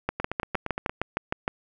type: two click trains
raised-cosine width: 0.5 ms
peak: -14 / -10 dBFS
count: 7 / 10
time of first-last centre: 0.2-0.895 / 0.09-1.479 s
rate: 8.63 / 6.48 Hz
effects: none